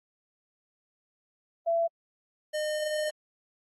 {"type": "tone pair in turn", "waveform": ["sine", "square"], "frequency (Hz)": [671, 609.3], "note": ["E5", "D#5"], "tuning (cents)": [31, -36], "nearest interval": "major second", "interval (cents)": 167, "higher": "first", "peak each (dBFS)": [-23, -29], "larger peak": "first", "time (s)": [[1.66, 1.88], [2.53, 3.11]], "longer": "second", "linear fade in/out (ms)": 20, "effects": ["AAC 32 kbps"]}